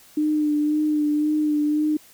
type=tone with vibrato; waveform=sine; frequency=301 Hz; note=D4; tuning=43 cents sharp; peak=-18 dBFS; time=0.17-1.97 s; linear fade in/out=5 ms; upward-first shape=sine; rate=1.9 Hz; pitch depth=24 cents each way; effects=white hiss -51 dBFS RMS until 2.13 s